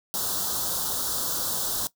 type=band-stop noise; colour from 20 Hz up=white; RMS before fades=-28 dBFS; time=0.14-1.87 s; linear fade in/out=0 ms; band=1500 to 3400 Hz; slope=48 dB/octave; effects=noise-tail reverb RT60 0.1 s tail -18 dB re dry